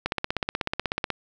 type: click train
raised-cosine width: 0.3 ms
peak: -9 dBFS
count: 18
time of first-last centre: 0.06-1.103 s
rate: 16.3 Hz
effects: none